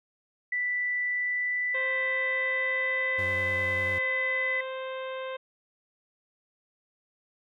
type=tone with pitch glide; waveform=sine; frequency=1975.5 to 2014 Hz; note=B6 to B6; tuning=0 to +33 cents; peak=-26 dBFS; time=0.52-4.61 s; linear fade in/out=5 ms; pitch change=+33 cents; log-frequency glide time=1.07-3.97 s
type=harmonic tone; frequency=523.3 Hz; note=C5; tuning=in tune; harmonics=1 / 2 / 3 / 4 / 5 / 6 / 7; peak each=-34 / -40 / -44 / -46 / -48 / -50 / -51 dBFS; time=1.74-5.37 s; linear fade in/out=10 ms
type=tone with vibrato; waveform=40% pulse; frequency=92.6 Hz; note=F#2; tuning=2 cents sharp; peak=-35 dBFS; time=3.18-3.99 s; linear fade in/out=10 ms; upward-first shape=square; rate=10 Hz; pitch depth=42 cents each way
effects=none